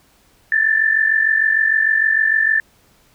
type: tone pair together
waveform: sine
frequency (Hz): 1731.4 / 1778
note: A6 / A6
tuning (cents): -28 / +18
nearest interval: unison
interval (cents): 46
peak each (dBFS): -18 / -14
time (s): 0.52-2.6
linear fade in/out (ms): 2
effects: pink hiss -55 dBFS RMS until 3.14 s